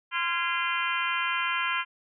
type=harmonic tone with a mistuned harmonic; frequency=344.7 Hz; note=F4; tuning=23 cents flat; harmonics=3 / 4 / 5 / 6 / 7 / 8 / 9; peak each=-31 / -32 / -33 / -34 / -34 / -35 / -36 dBFS; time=0.11-1.85 s; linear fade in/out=50 ms; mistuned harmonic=5; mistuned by=-75 cents; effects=none